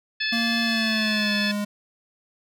harmonic tone, 867 Hz, A5, 26 cents flat, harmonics 2 / 3 / 4 / 5 / 6, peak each -27 / -29 / -30 / -31 / -32 dBFS, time 0.2-1.52 s, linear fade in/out 10 ms
square tone with pitch glide, 231.2 to 206 Hz, A#3 to G#3, -14 to -14 cents, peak -25 dBFS, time 0.32-1.65 s, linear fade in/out 10 ms, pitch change -200 cents, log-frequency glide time 0.63-1.34 s
effects none

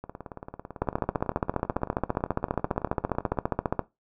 two click trains, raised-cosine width 1 ms, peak -10 / -23 dBFS, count 45 / 61, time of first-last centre 0.82-3.793 / 0.04-3.373 s, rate 14.8 / 18 Hz, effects noise-tail reverb RT60 0.2 s tail -17 dB re dry

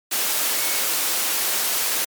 sine tone in noise, 2206 Hz, C#7, 9 cents flat, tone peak -33 dBFS, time 0.58-0.8 s, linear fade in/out 10 ms, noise white, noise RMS -22 dBFS, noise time 0.11-2.05 s, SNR -14 dB, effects high-pass 300 Hz 12 dB/octave + MP3 96 kbps

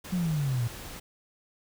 pink noise, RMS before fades -42 dBFS, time 0.04-1 s, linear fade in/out 10 ms
sine exponential sweep, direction down, 187.2 to 113.9 Hz, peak -25 dBFS, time 0.12-0.68 s, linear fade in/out 10 ms
effects none

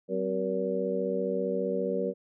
harmonic tone with a mistuned harmonic, 95 Hz, F#2, 46 cents sharp, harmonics 2 / 3 / 4 / 5 / 6, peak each -34 / -37 / -34 / -30 / -34 dBFS, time 0.08-2.14 s, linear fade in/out 50 ms, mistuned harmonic 3, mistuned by -150 cents, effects none

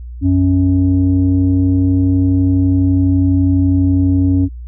sine tone pair together, 92.07 / 275.9 Hz, F#2 / C#4, -8 / -8 cents, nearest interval octave + perfect fifth, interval 1900 cents, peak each -11 dBFS, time 0.21-4.49 s, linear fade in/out 50 ms, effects tanh soft clip ceiling -4 dBFS + added 60 Hz sine -26 dBFS peak until 4.67 s

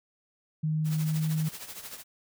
sine tone with pitch glide, 155.56 to 156.73 Hz, D#3 to D#3, 0 to +13 cents, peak -25 dBFS, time 0.63-1.49 s, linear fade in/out 10 ms, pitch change +13 cents, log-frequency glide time 0.78-1.22 s
white noise with tremolo, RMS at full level -39 dBFS, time 0.84-2.04 s, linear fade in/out 50 ms, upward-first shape triangle, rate 13 Hz, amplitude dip 75%
effects none

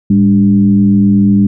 sine tone with frequency modulation, 200.4 Hz, G3, 38 cents sharp, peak -5 dBFS, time 0.1-1.47 s, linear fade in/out 5 ms, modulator 91.8 Hz, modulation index 0.65, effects none

